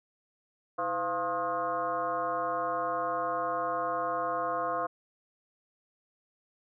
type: tone with frequency modulation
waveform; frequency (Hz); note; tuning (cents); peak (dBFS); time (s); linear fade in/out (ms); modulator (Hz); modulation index
sine; 880; A5; 0; -28; 0.78-4.87; 10; 186; 2.3
effects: none